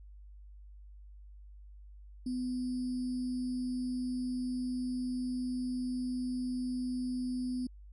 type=tone with sample-and-hold; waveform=sine; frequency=251.4 Hz; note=B3; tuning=31 cents sharp; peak=-32 dBFS; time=2.26-7.67 s; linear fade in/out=5 ms; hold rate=4900 Hz; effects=added 50 Hz sine -49 dBFS peak until 7.92 s + resampled to 24000 Hz